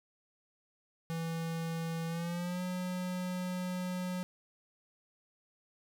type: tone with pitch glide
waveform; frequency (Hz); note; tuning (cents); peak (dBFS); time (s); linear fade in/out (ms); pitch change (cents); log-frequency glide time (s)
square; 164.81 to 181.81; E3 to F#3; 0 to -30; -35; 1.1-4.23; 0; +170; 2.07-2.62
effects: none